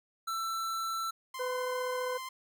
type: tone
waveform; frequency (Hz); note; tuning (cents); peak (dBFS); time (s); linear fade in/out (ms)
square; 1335; E6; +22; -33; 0.27-1.11; 10
type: tone with vibrato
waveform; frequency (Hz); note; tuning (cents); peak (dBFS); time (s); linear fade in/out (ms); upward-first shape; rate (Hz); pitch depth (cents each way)
sawtooth; 1041; C6; -9; -35; 1.34-2.29; 5; sine; 12; 10
type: harmonic tone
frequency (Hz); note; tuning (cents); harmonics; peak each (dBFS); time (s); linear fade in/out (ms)
503; B4; +32; 1 / 2 / 3; -33 / -39 / -43; 1.39-2.18; 10
effects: none